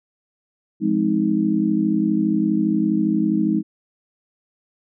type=chord; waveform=sine; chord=F minor seventh; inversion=none; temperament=just; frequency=174.61 / 209.5 / 261.9 / 314.3 Hz; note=F3 / Ab3 / C4 / Eb4; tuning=0 / +15 / +2 / +18 cents; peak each=-25 / -20 / -26 / -20 dBFS; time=0.8-3.63 s; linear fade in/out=50 ms; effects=none